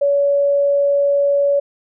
sine tone, 566 Hz, C#5, 36 cents sharp, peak -12 dBFS, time 0.01-1.6 s, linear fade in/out 10 ms, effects none

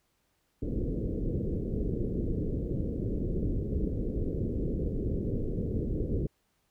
pink low-pass noise, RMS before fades -31 dBFS, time 0.62-6.27 s, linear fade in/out 5 ms, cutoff 480 Hz, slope 48 dB/octave, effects pink hiss -74 dBFS RMS until 6.7 s

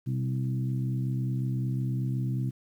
harmonic tone with a mistuned harmonic, 65.41 Hz, C2, in tune, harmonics 2 / 3 / 4 / 5, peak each -27 / -36 / -39 / -42 dBFS, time 0.06-2.51 s, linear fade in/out 20 ms, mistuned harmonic 2, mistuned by -39 cents, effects 10-bit

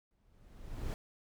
brown noise with exponential growth, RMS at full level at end -34 dBFS, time 0.11-0.94 s, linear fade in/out 0 ms, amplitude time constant 180 ms, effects none

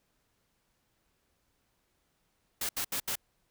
white noise bursts, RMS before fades -33 dBFS, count 4, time 2.61-3.156 s, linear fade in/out 5 ms, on 81 ms, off 74 ms, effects pink hiss -75 dBFS RMS until 3.5 s

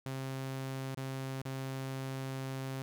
sawtooth tone with dropouts, 133.3 Hz, C3, 33 cents sharp, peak -33 dBFS, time 0.06-2.82 s, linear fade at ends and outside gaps 0 ms, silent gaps 0.947-0.973 / 1.418-1.453 s, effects none

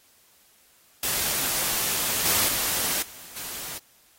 white noise with level steps, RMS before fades -26 / -22 / -26 / -44 / -35 dBFS, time 1.03-3.78 s, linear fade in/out 2 ms, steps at 2.25 / 2.48 / 3.02 / 3.36 s, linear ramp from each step 5 ms, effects white hiss -59 dBFS RMS until 4.18 s + AAC 48 kbps

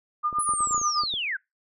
sine tone with tremolo, 1210 Hz, D#6, 49 cents flat, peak -21 dBFS, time 0.23-1.06 s, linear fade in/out 20 ms, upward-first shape sine, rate 8.2 Hz, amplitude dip 80%
clicks, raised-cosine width 2 ms, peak -28 dBFS, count 12, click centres 0.328 / 0.386 / 0.491 / 0.537 / 0.606 / 0.673 / 0.71 / 0.746 / 0.779 / 0.815 / 1.036 / 1.139 s
sine linear sweep, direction down, 10260 to 1446 Hz, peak -26 dBFS, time 0.39-1.37 s, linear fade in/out 10 ms
effects noise-tail reverb RT60 0.2 s tail -25 dB re dry

